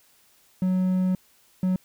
triangle tone bursts at uneven times, 185 Hz, F#3, in tune, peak -18 dBFS, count 2, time 0.62-1.15 / 1.63-1.76 s, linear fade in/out 2 ms, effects white hiss -60 dBFS RMS until 1.84 s

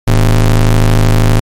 square ring-modulated tone, 66.9 Hz, C2, 39 cents sharp, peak -3 dBFS, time 0.07-1.4 s, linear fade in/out 10 ms, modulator 40.6 Hz, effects MP3 64 kbps

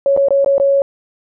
sine tone with dropouts, 554.4 Hz, C#5, in tune, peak -9 dBFS, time 0.06-0.82 s, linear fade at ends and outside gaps 1 ms, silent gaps 0.165-0.174 / 0.285-0.306 / 0.446-0.461 / 0.581-0.599 s, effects none

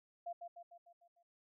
sine tone with echo, 691 Hz, F5, 19 cents flat, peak -40 dBFS, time 0.26-0.33 s, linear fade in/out 10 ms, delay 150 ms, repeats 6, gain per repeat -5 dB, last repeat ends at 1.23 s, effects none

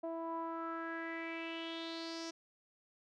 sawtooth tone with low-pass filter sweep, 329.6 Hz, E4, in tune, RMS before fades -42 dBFS, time 0.03-2.31 s, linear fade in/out 10 ms, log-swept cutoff 740 to 5700 Hz, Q 5.2, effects none

